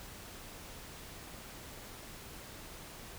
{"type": "silence", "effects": ["pink hiss -49 dBFS RMS until 3.18 s"]}